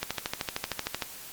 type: click train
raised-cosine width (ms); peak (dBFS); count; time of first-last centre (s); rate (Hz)
0.2; -11; 14; 0.03-1.022; 13.1
effects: white hiss -44 dBFS RMS until 1.32 s + Opus 48 kbps